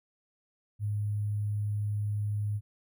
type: tone with sample-and-hold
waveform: sine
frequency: 104 Hz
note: G#2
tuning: 3 cents sharp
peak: -28 dBFS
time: 0.79-2.61 s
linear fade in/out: 50 ms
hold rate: 11025 Hz
effects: none